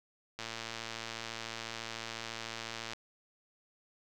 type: click train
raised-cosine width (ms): 0.2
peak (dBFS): -22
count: 291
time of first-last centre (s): 0.39-2.934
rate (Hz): 114
effects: none